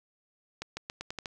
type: accelerating click train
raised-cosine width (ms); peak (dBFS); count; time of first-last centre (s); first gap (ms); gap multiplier
0.2; -19; 7; 0.62-1.258; 150; 0.86
effects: none